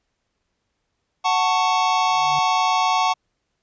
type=chord; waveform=square; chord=F# minor; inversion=none; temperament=just; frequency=740 / 888 / 1110 Hz; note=F#5 / A5 / C#6; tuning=0 / +16 / +2 cents; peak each=-22 dBFS; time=1.24-3.14 s; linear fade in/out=20 ms
type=tone with exponential growth; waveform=triangle; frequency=146.83 Hz; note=D3; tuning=in tune; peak=-29 dBFS; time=1.93-2.39 s; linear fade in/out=0 ms; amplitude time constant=98 ms
effects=pink hiss -74 dBFS RMS until 3.62 s + resampled to 16000 Hz